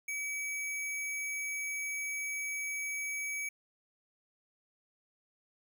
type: tone with sample-and-hold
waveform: sine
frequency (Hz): 2287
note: D7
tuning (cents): -47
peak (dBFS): -34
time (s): 0.08-3.49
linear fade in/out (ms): 5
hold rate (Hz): 8820
effects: none